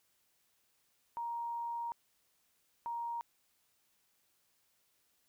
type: tone bursts at uneven times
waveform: sine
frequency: 938 Hz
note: A#5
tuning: 11 cents sharp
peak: -36 dBFS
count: 2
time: 1.17-1.92 / 2.86-3.21 s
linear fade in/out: 0 ms
effects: white hiss -75 dBFS RMS until 5.28 s